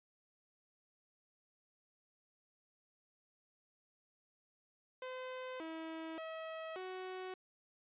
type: tone with pitch steps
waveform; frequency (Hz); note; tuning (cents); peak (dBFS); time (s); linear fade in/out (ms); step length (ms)
sawtooth; 512 / 322.7 / 643 / 371.8; C5 / E4 / E5 / F#4; -38 / -37 / -43 / +8; -39; 5.02-7.34; 2; 580
effects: resampled to 8000 Hz